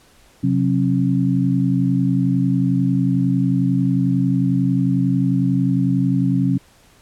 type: tone cluster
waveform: sine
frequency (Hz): 131.5 / 182.6 / 271.4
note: C3 / F#3 / C#4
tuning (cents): +9 / -23 / -36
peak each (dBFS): -19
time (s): 0.43-6.58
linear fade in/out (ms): 10
effects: pink hiss -52 dBFS RMS until 7.01 s + low-pass 12000 Hz 12 dB/octave